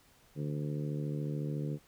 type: harmonic tone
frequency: 73.9 Hz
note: D2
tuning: 11 cents sharp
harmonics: 2 / 3 / 4 / 5 / 6 / 7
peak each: -34 / -43 / -42 / -46 / -46 / -49 dBFS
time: 0.35-1.79 s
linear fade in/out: 50 ms
effects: pink hiss -64 dBFS RMS until 1.87 s